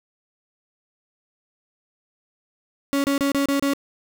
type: tone bursts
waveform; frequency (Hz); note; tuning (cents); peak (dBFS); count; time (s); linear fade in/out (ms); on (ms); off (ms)
35% pulse; 279.2; C#4; +13; -17; 6; 2.93-3.735; 0; 110; 29
effects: none